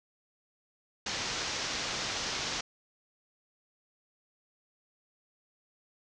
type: low-pass noise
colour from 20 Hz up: white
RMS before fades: -35 dBFS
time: 1.06-2.61 s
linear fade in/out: 5 ms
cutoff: 6400 Hz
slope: 48 dB/octave
effects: none